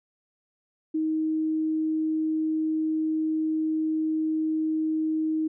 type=tone; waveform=sine; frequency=314.6 Hz; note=D#4; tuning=19 cents sharp; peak=-23 dBFS; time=0.94-5.48 s; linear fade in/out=10 ms; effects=none